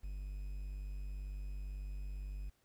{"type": "tone with quantisation", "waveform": "triangle", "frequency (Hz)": 49, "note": "G1", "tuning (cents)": 0, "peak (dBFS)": -38, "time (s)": [0.03, 2.5], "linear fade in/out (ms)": 10, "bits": 11, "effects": ["pink hiss -75 dBFS RMS until 2.64 s"]}